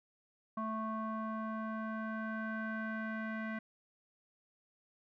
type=tone with low-pass filter sweep; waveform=square; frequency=220 Hz; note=A3; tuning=in tune; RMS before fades=-39 dBFS; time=0.57-3.59 s; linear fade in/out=5 ms; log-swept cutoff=1100 to 1800 Hz; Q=5.3; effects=none